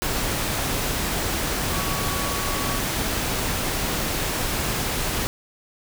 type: tone in noise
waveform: sine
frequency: 1127 Hz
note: C#6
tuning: 28 cents sharp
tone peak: -32 dBFS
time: 1.73-2.79 s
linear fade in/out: 0 ms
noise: pink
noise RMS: -25 dBFS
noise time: 0.02-5.27 s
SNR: -10 dB
effects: none